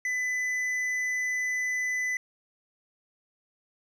triangle tone with hard clipping, 2002 Hz, B6, 23 cents sharp, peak -28 dBFS, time 0.05-2.17 s, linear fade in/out 2 ms, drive 9 dB, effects none

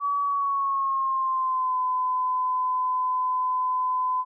sine tone with pitch glide, 1138 to 1013.8 Hz, C#6 to B5, +45 to +45 cents, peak -22 dBFS, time 0-4.25 s, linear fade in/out 50 ms, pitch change -200 cents, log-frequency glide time 0.22-1.78 s, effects none

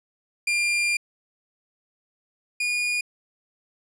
40% pulse tone pair in turn, 2400 / 2441 Hz, D7 / D#7, +37 / -34 cents, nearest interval unison, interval 29 cents, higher second, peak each -20 / -22 dBFS, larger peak first, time 0.47-0.97 / 2.6-3.01 s, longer first, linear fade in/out 5 ms, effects low-pass 11000 Hz 12 dB/octave

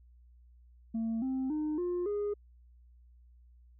sine tone with pitch steps, 225.9 / 262.5 / 305 / 354.5 / 411.9 Hz, A3 / C4 / D#4 / F4 / G#4, +46 / +6 / -34 / +26 / -14 cents, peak -28 dBFS, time 0.94-2.34 s, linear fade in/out 10 ms, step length 280 ms, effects tanh soft clip ceiling -29 dBFS + added 60 Hz sine -56 dBFS peak until 3.79 s

